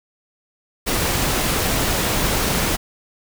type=noise; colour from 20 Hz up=pink; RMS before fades=-20 dBFS; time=0.86-2.77 s; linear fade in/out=20 ms; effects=none